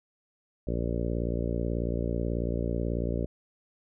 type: harmonic tone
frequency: 58.27 Hz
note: A#1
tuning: in tune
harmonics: 1 / 2 / 3 / 4 / 5 / 6 / 7 / 8 / 9 / 10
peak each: -31 / -34 / -36 / -37 / -38 / -39 / -39 / -40 / -41 / -41 dBFS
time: 0.67-3.26 s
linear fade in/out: 5 ms
effects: none